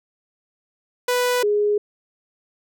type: tone pair in turn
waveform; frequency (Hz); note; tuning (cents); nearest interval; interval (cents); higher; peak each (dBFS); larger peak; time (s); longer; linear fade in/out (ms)
sawtooth / sine; 493.9 / 415.3; B4 / G#4; 0 / 0; minor third; 300; first; -14 / -16; first; 1.08-1.43 / 1.43-1.78; neither; 5
effects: none